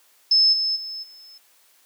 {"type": "tone with level steps", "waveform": "sine", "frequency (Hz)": 5230, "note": "E8", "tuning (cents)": -15, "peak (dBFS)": [-13, -20, -30, -43], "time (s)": [0.31, 1.38], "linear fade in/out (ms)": 5, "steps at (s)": [0.52, 0.75, 1.02], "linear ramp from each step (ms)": 20, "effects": ["white hiss -58 dBFS RMS until 1.85 s", "high-pass 400 Hz 12 dB/octave"]}